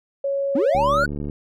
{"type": "tone with pitch glide", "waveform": "sine", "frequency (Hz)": [554.4, 568.3], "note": ["C#5", "C#5"], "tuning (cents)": [0, 43], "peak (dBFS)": -20, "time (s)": [0.24, 1.04], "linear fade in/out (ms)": 5, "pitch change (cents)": 43, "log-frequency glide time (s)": [0.74, 0.87]}
{"type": "linear sweep", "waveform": "triangle", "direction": "up", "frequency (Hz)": [227.9, 1500], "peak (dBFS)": -16, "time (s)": [0.55, 1.06], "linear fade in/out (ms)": 5}
{"type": "click train", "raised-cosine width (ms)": 3, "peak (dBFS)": -17, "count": 41, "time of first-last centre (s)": [0.75, 1.298], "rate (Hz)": 73}
{"effects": []}